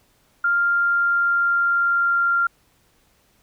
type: tone with pitch glide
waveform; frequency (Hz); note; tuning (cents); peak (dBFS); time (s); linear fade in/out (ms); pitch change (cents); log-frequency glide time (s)
sine; 1396.9 to 1387.3; F6 to F6; 0 to -12; -16; 0.44-2.47; 5; -12; 0.62-2.34
effects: pink hiss -61 dBFS RMS until 3.42 s